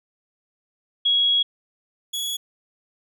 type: tone pair in turn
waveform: sine / sawtooth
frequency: 3322 / 3368 Hz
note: G#7 / G#7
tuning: 0 / +24 cents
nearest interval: unison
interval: 24 cents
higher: second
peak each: -16 / -22 dBFS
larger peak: first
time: 1.05-1.43 / 2.13-2.37 s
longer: first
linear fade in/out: 10 ms
effects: none